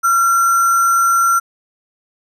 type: tone with sample-and-hold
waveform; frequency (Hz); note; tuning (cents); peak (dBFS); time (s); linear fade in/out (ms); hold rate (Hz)
sine; 1368; F6; -36; -10; 0.03-1.4; 20; 7350
effects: resampled to 32000 Hz